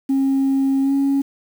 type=tone with pitch glide; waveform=sine; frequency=270.7 to 276.1 Hz; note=C#4 to C#4; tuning=-41 to -7 cents; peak=-13 dBFS; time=0.09-1.22 s; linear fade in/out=10 ms; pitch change=+34 cents; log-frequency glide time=0.82-0.93 s; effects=tanh soft clip ceiling -12 dBFS + 7-bit